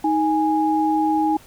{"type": "tone pair together", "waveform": "sine", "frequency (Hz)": [313.9, 828], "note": ["D#4", "G#5"], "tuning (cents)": [15, -5], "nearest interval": "octave + perfect fourth", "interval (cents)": 1680, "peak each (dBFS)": -19, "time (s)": [0.04, 1.37], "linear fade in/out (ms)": 5, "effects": ["pink hiss -48 dBFS RMS until 1.46 s"]}